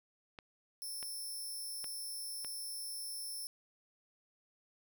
clicks, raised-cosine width 0.3 ms, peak -31 dBFS, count 4, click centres 0.388 / 1.028 / 1.843 / 2.447 s
5% pulse tone, 5350 Hz, E8, 25 cents sharp, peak -35 dBFS, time 0.82-3.47 s, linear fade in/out 0 ms
effects none

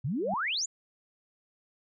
sine exponential sweep, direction up, 114.9 to 7370 Hz, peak -28 dBFS, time 0.04-0.66 s, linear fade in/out 10 ms
sine tone with exponential growth, 196 Hz, G3, in tune, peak -30 dBFS, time 0.05-0.34 s, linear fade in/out 2 ms, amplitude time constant 61 ms
effects none

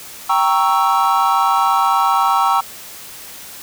triangle chord, G diminished seventh, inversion none, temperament equal, 784 / 932.3 / 1108.7 / 1318.5 Hz, G5 / Bb5 / Db6 / Fb6, 0 / 0 / 0 / 0 cents, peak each -16 dBFS, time 0.29-2.61 s, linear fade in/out 10 ms, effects white hiss -35 dBFS RMS until 3.62 s

